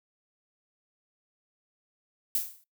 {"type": "noise with exponential decay", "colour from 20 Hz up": "violet", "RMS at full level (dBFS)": -25, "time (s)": [2.35, 2.64], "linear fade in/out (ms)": 1, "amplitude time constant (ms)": 61, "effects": ["noise-tail reverb RT60 0.2 s tail -23 dB re dry"]}